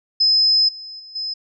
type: tone with level steps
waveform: sine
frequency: 5100 Hz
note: D#8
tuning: 42 cents sharp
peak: -12 / -32 / -37 / -23 dBFS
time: 0.2-1.34 s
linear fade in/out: 10 ms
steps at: 0.68 / 0.99 / 1.15 s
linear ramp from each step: 10 ms
effects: none